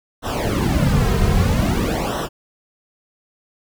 brown noise with flanger, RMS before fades -18 dBFS, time 0.22-2.29 s, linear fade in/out 50 ms, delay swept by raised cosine 0.43 to 3.53 ms, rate 0.51 Hz, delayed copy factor -0.9, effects none

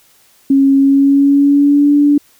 sine tone with pitch glide, 273.5 to 289.8 Hz, C#4 to D4, -23 to -23 cents, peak -6 dBFS, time 0.5-2.18 s, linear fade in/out 5 ms, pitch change +100 cents, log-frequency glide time 0.77-1.94 s, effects white hiss -50 dBFS RMS until 2.39 s

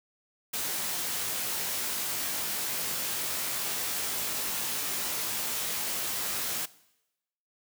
white noise with comb filter, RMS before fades -32 dBFS, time 0.53-6.66 s, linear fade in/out 10 ms, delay 19 ms, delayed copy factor -0.65, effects noise-tail reverb RT60 0.9 s tail -20 dB re dry + high-pass 100 Hz 12 dB/octave

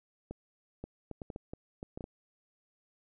clicks, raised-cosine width 2 ms, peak -27 dBFS, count 11, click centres 0.31 / 0.84 / 1.113 / 1.218 / 1.302 / 1.361 / 1.535 / 1.829 / 1.975 / 2.008 / 2.041 s, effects none

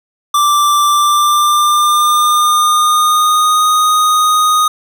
square tone with pitch glide, 1174.7 to 1242.4 Hz, D6 to D#6, 0 to -3 cents, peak -9 dBFS, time 0.34-4.68 s, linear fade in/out 5 ms, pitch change +97 cents, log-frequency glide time 0.86-3.68 s, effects none

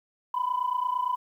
sine tone pair together, 984 / 1012.8 Hz, B5 / B5, -7 / +43 cents, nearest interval unison, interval 50 cents, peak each -27 dBFS, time 0.34-1.16 s, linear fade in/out 5 ms, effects tanh soft clip ceiling -19 dBFS + 10-bit

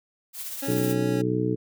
blue noise with tremolo, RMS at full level -33 dBFS, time 0.33-0.96 s, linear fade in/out 50 ms, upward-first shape triangle, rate 16 Hz, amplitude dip 45%
25% pulse tone with vibrato, 275.2 Hz, C#4, 12 cents flat, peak -26 dBFS, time 0.62-1.22 s, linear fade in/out 10 ms, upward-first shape sine, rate 2.8 Hz, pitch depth 10 cents each way
harmonic tone, 61.74 Hz, B1, in tune, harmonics 2 / 3 / 4 / 5 / 6 / 7, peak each -28 / -30 / -35 / -27 / -33 / -28 dBFS, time 0.67-1.56 s, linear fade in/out 20 ms
effects none

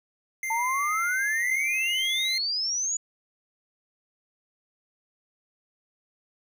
square tone, 2093 Hz, C7, in tune, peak -29 dBFS, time 0.43-2.38 s, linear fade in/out 2 ms
sine exponential sweep, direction up, 880 to 6970 Hz, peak -25 dBFS, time 0.5-2.97 s, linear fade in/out 5 ms
effects none

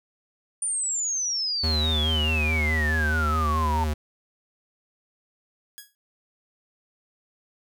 sine exponential sweep, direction down, 9397 to 886 Hz, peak -24 dBFS, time 0.62-3.84 s, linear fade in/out 2 ms
square tone with vibrato, 77.5 Hz, D#2, 6 cents flat, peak -24 dBFS, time 1.63-3.94 s, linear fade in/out 10 ms, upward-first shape sine, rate 4.7 Hz, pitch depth 54 cents each way
5% pulse tone with exponential decay, 1661.2 Hz, G#6, in tune, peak -25 dBFS, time 5.78-5.95 s, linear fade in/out 0 ms, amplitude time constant 36 ms
effects none

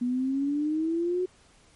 sine exponential sweep, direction up, 241.9 to 370 Hz, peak -24 dBFS, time 0.01-1.26 s, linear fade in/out 10 ms, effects pink hiss -59 dBFS RMS until 1.75 s + MP3 48 kbps

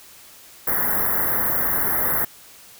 white band-stop noise, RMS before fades -21 dBFS, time 0.67-2.25 s, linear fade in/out 5 ms, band 2000 to 11000 Hz, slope 96 dB/octave, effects white hiss -46 dBFS RMS until 2.79 s

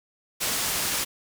white low-pass noise, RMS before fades -27 dBFS, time 0.4-1.05 s, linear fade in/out 20 ms, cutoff 12000 Hz, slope 12 dB/octave, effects none

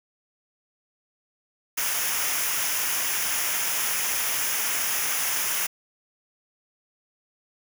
white noise with comb filter, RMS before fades -26 dBFS, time 1.77-5.67 s, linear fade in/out 10 ms, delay 0.24 ms, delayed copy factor -0.65, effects none

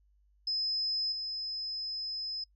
sine tone with level steps, 5100 Hz, D#8, 42 cents sharp, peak -29 / -34 dBFS, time 0.47-2.44 s, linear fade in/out 5 ms, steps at 1.12 s, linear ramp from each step 2 ms, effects noise-tail reverb RT60 0.1 s tail -24 dB re dry + added 50 Hz sine -64 dBFS peak until 2.55 s

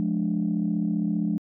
sine chord, D diminished, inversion first, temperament just, 176.2 / 211.4 / 293.7 Hz, F3 / Ab3 / D4, +16 / +31 / 0 cents, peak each -26 / -25 / -29 dBFS, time 0-1.38 s, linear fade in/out 0 ms, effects tanh soft clip ceiling -15 dBFS

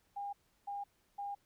sine tone bursts, 807 Hz, G#5, 50 cents flat, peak -38 dBFS, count 3, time 0.16-1.35 s, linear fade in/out 10 ms, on 170 ms, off 340 ms, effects pink hiss -74 dBFS RMS until 1.45 s

